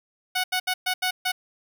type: tone bursts at uneven times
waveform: 10% pulse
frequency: 738 Hz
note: F#5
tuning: 5 cents flat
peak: -14 dBFS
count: 6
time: 0.35-0.44 / 0.52-0.6 / 0.67-0.74 / 0.86-0.94 / 1.02-1.11 / 1.25-1.32 s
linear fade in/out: 10 ms
effects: none